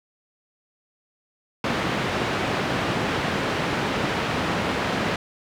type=band-pass noise; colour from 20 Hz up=pink; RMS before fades=-25 dBFS; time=1.64-5.16 s; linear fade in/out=2 ms; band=130 to 2900 Hz; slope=12 dB/octave; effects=none